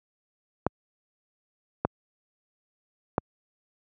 clicks, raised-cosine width 1 ms, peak -8 dBFS, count 3, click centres 0.666 / 1.85 / 3.181 s, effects high-pass 80 Hz 12 dB/octave

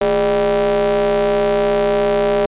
square ring-modulated tone, 94.7 Hz, F#2, 41 cents sharp, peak -11 dBFS, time 0.01-2.46 s, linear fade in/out 5 ms, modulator 505 Hz, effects resampled to 8000 Hz

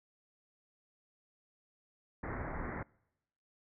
pink low-pass noise, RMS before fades -40 dBFS, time 2.23-2.83 s, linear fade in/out 5 ms, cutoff 2100 Hz, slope 96 dB/octave, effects noise-tail reverb RT60 0.9 s tail -26 dB re dry

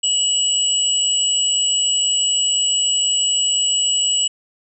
sine tone pair together, 2945 / 7849 Hz, F#7 / B8, -9 / -12 cents, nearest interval octave + perfect fourth, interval 1697 cents, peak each -18 dBFS, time 0.03-4.28 s, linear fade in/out 10 ms, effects none

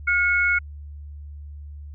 sine tone pair together, 1427.8 / 2198 Hz, F6 / C#7, +38 / -15 cents, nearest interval perfect fifth, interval 747 cents, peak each -20 dBFS, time 0.07-0.59 s, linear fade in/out 10 ms, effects added 73 Hz sine -35 dBFS peak until 1.94 s

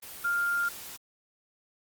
sine tone in noise, 1400 Hz, F6, 4 cents sharp, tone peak -25 dBFS, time 0.24-0.69 s, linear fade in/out 10 ms, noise white, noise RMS -43 dBFS, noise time 0.02-0.97 s, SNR +15 dB, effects Opus 24 kbps

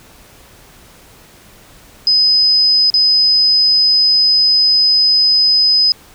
sine tone with dropouts, 5030 Hz, D#8, 18 cents sharp, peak -8 dBFS, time 2.07-5.92 s, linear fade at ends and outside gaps 1 ms, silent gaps 2.901-2.94 s, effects pink hiss -43 dBFS RMS until 6.14 s

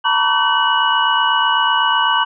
sine tone cluster, 906 / 974 / 1136 / 1525 / 2932 Hz, A#5 / B5 / C#6 / G6 / F#7, -50 / -24 / +42 / -48 / -16 cents, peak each -19 dBFS, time 0.04-2.25 s, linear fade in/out 20 ms, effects none

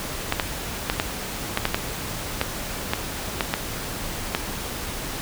clicks, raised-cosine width 0.3 ms, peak -4 dBFS, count 12, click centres 0.324 / 0.398 / 0.899 / 0.999 / 1.574 / 1.654 / 1.745 / 2.414 / 2.935 / 3.408 / 3.539 / 4.349 s, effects pink hiss -31 dBFS RMS until 5.21 s

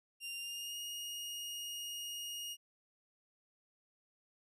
sawtooth tone with pitch glide, 2787 to 2864 Hz, F7 to F7, -4 to +43 cents, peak -38 dBFS, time 0.2-2.57 s, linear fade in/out 50 ms, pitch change +47 cents, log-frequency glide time 0.39-0.78 s, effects resampled to 32000 Hz

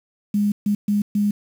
sine tone bursts at uneven times, 205.7 Hz, G#3, 16 cents flat, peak -16 dBFS, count 4, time 0.34-0.52 / 0.66-0.75 / 0.88-1.02 / 1.15-1.31 s, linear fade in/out 5 ms, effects 7-bit

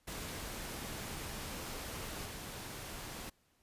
pink noise with level steps, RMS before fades -43 / -45 dBFS, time 0.07-3.3 s, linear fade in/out 10 ms, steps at 2.25 s, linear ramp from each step 5 ms, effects pink hiss -73 dBFS RMS until 3.62 s + resampled to 32000 Hz

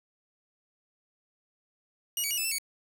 10% pulse tone with pitch steps, 2889 / 2267 / 2893 / 2618 / 2669 / 2235 Hz, F#7 / C#7 / F#7 / E7 / E7 / C#7, -42 / +38 / -40 / -13 / +21 / +14 cents, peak -20 dBFS, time 2.17-2.584 s, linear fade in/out 2 ms, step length 69 ms, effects 8-bit

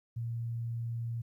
sine tone, 116.54 Hz, A#2, in tune, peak -33 dBFS, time 0.16-1.22 s, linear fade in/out 10 ms, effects 12-bit

